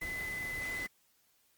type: tone in noise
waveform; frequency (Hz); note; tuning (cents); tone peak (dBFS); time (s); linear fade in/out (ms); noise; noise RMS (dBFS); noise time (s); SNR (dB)
sine; 2018; B6; +37; -36; 0.01-0.87; 10; pink; -45; 0.01-0.87; +6
effects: white hiss -71 dBFS RMS until 1.57 s + Opus 24 kbps